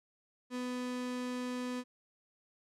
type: tone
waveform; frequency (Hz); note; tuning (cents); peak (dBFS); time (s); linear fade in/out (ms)
35% pulse; 249.3; B3; +16; -34; 0.5-1.84; 50
effects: low-pass 9000 Hz 12 dB/octave